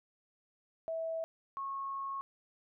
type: tone pair in turn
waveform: sine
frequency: 652 / 1093.7 Hz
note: E5 / C#6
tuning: -19 / -24 cents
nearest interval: major sixth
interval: 895 cents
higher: second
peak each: -34 / -36 dBFS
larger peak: first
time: 0.88-1.24 / 1.57-2.21 s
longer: second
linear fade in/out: 0 ms
effects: none